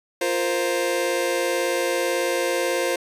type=chord; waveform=sawtooth; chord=F suspended fourth; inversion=none; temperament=just; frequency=349.2 / 465.6 / 523.8 Hz; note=F4 / Bb4 / C5; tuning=0 / -2 / +2 cents; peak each=-22 / -24 / -19 dBFS; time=0.21-2.96 s; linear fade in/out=5 ms; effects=resampled to 32000 Hz